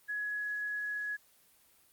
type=tone; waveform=sine; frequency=1681 Hz; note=G#6; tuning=20 cents sharp; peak=-33 dBFS; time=0.08-1.17 s; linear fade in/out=20 ms; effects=white hiss -65 dBFS RMS until 1.92 s + Opus 24 kbps